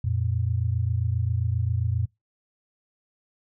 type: tone pair together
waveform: sine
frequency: 89.03 / 116.54 Hz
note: F2 / A#2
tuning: +34 / 0 cents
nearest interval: perfect fourth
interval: 466 cents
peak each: -25 dBFS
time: 0.04-2.06 s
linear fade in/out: 5 ms
effects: noise-tail reverb RT60 0.2 s tail -24 dB re dry